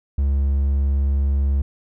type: tone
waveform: triangle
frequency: 69.3 Hz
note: C#2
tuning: in tune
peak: -14 dBFS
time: 0.18-1.62 s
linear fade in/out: 5 ms
effects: none